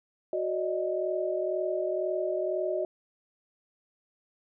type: tone cluster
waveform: sine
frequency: 368.4 / 584 / 626 Hz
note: F#4 / D5 / D#5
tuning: -7 / -10 / +10 cents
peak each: -31 / -34 / -30 dBFS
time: 0.33-2.85 s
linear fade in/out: 2 ms
effects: none